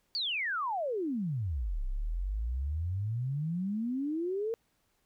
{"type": "exponential two-way sweep", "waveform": "sine", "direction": "down then up", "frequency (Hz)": [4699, 31.09, 467.4], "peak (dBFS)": -30, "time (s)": [0.15, 4.54], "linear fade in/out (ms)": 0, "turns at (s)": 1.84, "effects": ["pink hiss -74 dBFS RMS until 5.05 s"]}